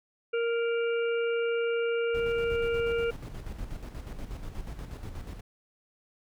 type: harmonic tone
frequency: 466.2 Hz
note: A#4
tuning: in tune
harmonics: 1 / 3 / 5 / 6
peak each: -26 / -36 / -40 / -42 dBFS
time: 0.33-3.11 s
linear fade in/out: 10 ms
type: noise with tremolo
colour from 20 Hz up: brown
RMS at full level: -37 dBFS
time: 2.14-5.41 s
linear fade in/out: 10 ms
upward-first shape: square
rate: 8.3 Hz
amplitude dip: 50%
effects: none